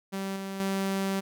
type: tone with level steps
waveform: sawtooth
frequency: 194.1 Hz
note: G3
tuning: 17 cents flat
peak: -27 / -30 / -23 dBFS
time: 0.12-1.21 s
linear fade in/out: 20 ms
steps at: 0.36 / 0.6 s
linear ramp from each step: 2 ms
effects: none